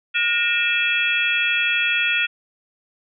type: tone cluster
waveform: sine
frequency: 1435 / 1848 / 2404 / 2636 / 3315 Hz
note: F6 / A#6 / D7 / E7 / G#7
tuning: +47 / -16 / +40 / -1 / -4 cents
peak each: -24 / -26 / -25 / -21 / -25 dBFS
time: 0.14-2.27 s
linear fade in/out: 20 ms
effects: none